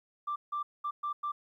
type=tone bursts at uneven times; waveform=sine; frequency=1178 Hz; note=D6; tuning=5 cents sharp; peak=-30 dBFS; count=5; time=0.27-0.36 / 0.52-0.63 / 0.84-0.91 / 1.03-1.13 / 1.23-1.32 s; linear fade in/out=10 ms; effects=tanh soft clip ceiling -27 dBFS + 12-bit